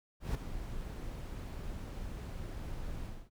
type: noise with ADSR envelope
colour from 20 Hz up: brown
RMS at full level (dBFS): -31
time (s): 0.2-3.3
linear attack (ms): 150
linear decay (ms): 3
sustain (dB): -10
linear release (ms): 250
effects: none